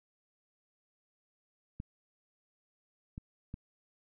clicks, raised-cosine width 5 ms, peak -27 / -29 / -28 dBFS, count 3, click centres 1.801 / 3.179 / 3.541 s, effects none

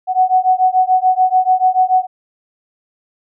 sine beating tone pair, 740 / 746.9 Hz, F#5 / F#5, 0 / +16 cents, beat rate 6.9 Hz, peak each -13 dBFS, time 0.07-2.07 s, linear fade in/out 50 ms, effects none

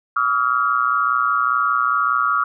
sine tone cluster, 1148 / 1273 / 1395 Hz, D6 / D#6 / F6, -40 / +39 / -2 cents, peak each -20 dBFS, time 0.16-2.44 s, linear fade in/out 5 ms, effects none

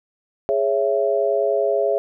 sine chord, C# minor, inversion second, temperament just, 415.8 / 554.4 / 665.2 Hz, G#4 / C#5 / E5, +2 / 0 / +16 cents, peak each -21 dBFS, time 0.49-1.98 s, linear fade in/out 0 ms, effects none

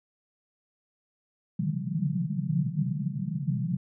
pink band-pass noise, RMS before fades -29 dBFS, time 1.59-3.77 s, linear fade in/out 5 ms, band 130 to 200 Hz, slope 96 dB/octave, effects none

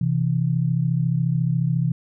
sine tone pair together, 129.7 / 163.86 Hz, C3 / E3, -15 / -10 cents, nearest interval major third, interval 405 cents, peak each -21 dBFS, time 0.01-1.92 s, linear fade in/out 5 ms, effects none

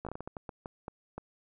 slowing click train, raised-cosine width 1 ms, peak -25 dBFS, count 12, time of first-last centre 0.05-1.18 s, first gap 16 ms, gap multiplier 1.34, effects none

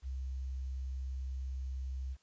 sine tone with quantisation, 65.5 Hz, C2, 2 cents sharp, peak -36 dBFS, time 0.02-2.17 s, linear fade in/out 50 ms, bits 11, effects white hiss -72 dBFS RMS until 2.22 s + resampled to 16000 Hz

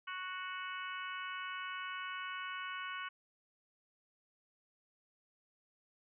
harmonic tone, 370 Hz, F#4, in tune, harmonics 3 / 4 / 5 / 6 / 7 / 8, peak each -44 / -44 / -53 / -49 / -52 / -49 dBFS, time 0.07-3.09 s, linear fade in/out 10 ms, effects none

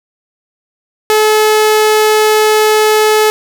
sawtooth tone, 429.9 Hz, A4, 40 cents flat, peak -3 dBFS, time 1.1-3.3 s, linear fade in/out 0 ms, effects none

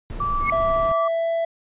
brown noise, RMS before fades -30 dBFS, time 0.1-0.92 s, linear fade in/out 0 ms
sine tone, 1160 Hz, D6, 22 cents flat, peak -21 dBFS, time 0.2-1.08 s, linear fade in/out 5 ms
sine tone with exponential growth, 2183 Hz, C#7, 27 cents flat, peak -16 dBFS, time 0.39-0.5 s, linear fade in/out 2 ms, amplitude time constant 22 ms
triangle tone with pitch glide, 659.3 to 665 Hz, E5 to E5, 0 to +15 cents, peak -18 dBFS, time 0.52-1.45 s, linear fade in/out 5 ms, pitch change +15 cents, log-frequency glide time 0.92-1.29 s
effects resampled to 8000 Hz

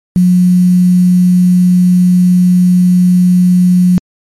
sine tone with quantisation, 180 Hz, F#3, 47 cents flat, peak -4 dBFS, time 0.16-3.98 s, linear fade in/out 0 ms, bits 5, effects MP3 64 kbps

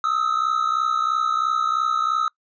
triangle tone pair together, 1255 / 1318 Hz, D#6 / E6, +15 / -1 cents, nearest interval minor second, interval 84 cents, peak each -20 dBFS, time 0.04-2.28 s, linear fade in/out 2 ms, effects noise-tail reverb RT60 0.1 s tail -24 dB re dry + resampled to 16000 Hz

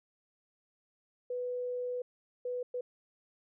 sine tone bursts at uneven times, 494.9 Hz, B4, 4 cents sharp, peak -33 dBFS, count 3, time 1.3-2.02 / 2.45-2.63 / 2.74-2.81 s, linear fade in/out 5 ms, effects none

